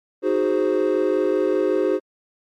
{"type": "chord", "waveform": "triangle", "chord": "Ab dominant seventh", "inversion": "second", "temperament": "equal", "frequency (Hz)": [311.1, 370, 415.3, 523.3], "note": ["Eb4", "Gb4", "Ab4", "C5"], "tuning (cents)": [0, 0, 0, 0], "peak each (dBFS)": [-22, -19, -20, -21], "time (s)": [0.22, 2], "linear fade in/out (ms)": 50, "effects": ["tanh soft clip ceiling -8 dBFS", "MP3 64 kbps"]}